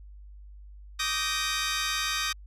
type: chord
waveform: 15% pulse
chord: Eb major seventh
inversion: third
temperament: just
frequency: 1166.7 / 1244.5 / 1555.6 / 1866.8 Hz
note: D6 / Eb6 / G6 / Bb6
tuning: -12 / 0 / -14 / +2 cents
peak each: -29 / -26 / -27 / -27 dBFS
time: 0.99-2.33 s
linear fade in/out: 10 ms
effects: added 50 Hz sine -44 dBFS peak until 2.46 s + low-pass 11000 Hz 12 dB/octave